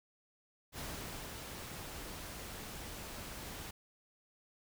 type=noise with ADSR envelope; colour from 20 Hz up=pink; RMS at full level=-43 dBFS; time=0.72-3.71 s; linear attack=65 ms; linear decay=490 ms; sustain=-3 dB; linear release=7 ms; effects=none